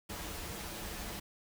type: noise with comb filter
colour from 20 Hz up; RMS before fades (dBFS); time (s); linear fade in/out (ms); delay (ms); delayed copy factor
pink; -42; 0.09-1.2; 10; 7.7; -0.65
effects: none